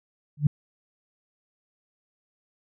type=tone with exponential growth; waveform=sine; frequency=146.83 Hz; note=D3; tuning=in tune; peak=-12 dBFS; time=0.37-0.47 s; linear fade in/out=5 ms; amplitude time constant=21 ms; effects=none

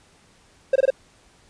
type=tone bursts; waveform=triangle; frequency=532 Hz; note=C5; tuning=29 cents sharp; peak=-11 dBFS; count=4; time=0.73-0.904 s; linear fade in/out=5 ms; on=27 ms; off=22 ms; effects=pink hiss -56 dBFS RMS until 1.49 s + resampled to 22050 Hz

